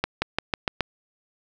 accelerating click train, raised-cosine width 0.3 ms, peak -6 dBFS, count 6, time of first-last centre 0.04-0.807 s, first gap 180 ms, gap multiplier 0.92, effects none

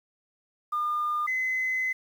sine tone pair in turn, 1209 / 2037 Hz, D6 / C7, +50 / -47 cents, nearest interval major sixth, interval 903 cents, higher second, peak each -24 dBFS, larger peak neither, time 0.72-1.27 / 1.27-1.93 s, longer second, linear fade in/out 10 ms, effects tanh soft clip ceiling -21 dBFS + 9-bit

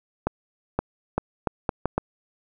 accelerating click train, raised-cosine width 1 ms, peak -8 dBFS, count 7, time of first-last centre 0.27-1.98 s, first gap 520 ms, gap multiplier 0.75, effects none

